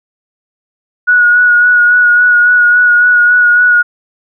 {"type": "tone with vibrato", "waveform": "sine", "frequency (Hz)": 1456, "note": "F#6", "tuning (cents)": -28, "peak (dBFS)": -4, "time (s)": [1.07, 3.83], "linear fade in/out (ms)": 20, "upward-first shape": "sine", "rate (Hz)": 3.6, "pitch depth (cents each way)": 20, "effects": []}